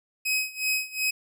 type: tone with tremolo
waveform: sawtooth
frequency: 2536 Hz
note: D#7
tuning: 32 cents sharp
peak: -19 dBFS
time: 0.25-1.11 s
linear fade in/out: 10 ms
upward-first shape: sine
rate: 2.7 Hz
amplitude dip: 90%
effects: none